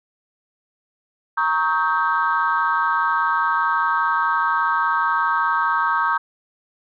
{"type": "chord", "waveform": "sine", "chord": "Eb dominant seventh", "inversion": "second", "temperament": "equal with one note detuned", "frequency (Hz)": [932.3, 1108.7, 1273.6, 1568], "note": ["Bb5", "Db6", "Eb6", "G6"], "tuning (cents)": [0, 0, 40, 0], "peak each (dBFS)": -22, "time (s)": [1.37, 6.18], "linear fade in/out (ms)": 10, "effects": ["tanh soft clip ceiling -8 dBFS"]}